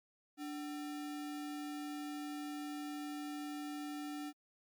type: tone with sample-and-hold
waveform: sine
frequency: 293.7 Hz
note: D4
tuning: in tune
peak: -40 dBFS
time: 0.37-4.33 s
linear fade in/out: 50 ms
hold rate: 1050 Hz
effects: MP3 96 kbps